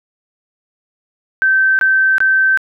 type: tone bursts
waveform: sine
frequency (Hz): 1549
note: G6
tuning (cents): -21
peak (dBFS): -9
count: 3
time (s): 1.42-2.574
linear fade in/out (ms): 0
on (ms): 370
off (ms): 22
effects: none